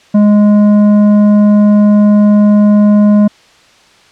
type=tone with tanh clipping; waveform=sine; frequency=207.7 Hz; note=G#3; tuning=in tune; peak=-5 dBFS; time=0.14-3.28 s; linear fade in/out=10 ms; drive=9 dB; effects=white hiss -44 dBFS RMS until 4.11 s + low-pass 5000 Hz 12 dB/octave